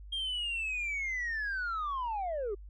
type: linear sweep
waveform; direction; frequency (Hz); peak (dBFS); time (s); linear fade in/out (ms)
sine; down; 3232 to 379.9; -30; 0.12-2.55; 10
effects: tanh soft clip ceiling -30 dBFS + added 50 Hz sine -45 dBFS peak until 2.69 s